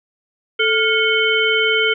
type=harmonic tone with a mistuned harmonic; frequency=440 Hz; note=A4; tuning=in tune; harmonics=1 / 3 / 5 / 7; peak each=-19 / -19 / -19 / -19 dBFS; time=0.59-1.94 s; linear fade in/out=10 ms; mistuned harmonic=3; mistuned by=+120 cents; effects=none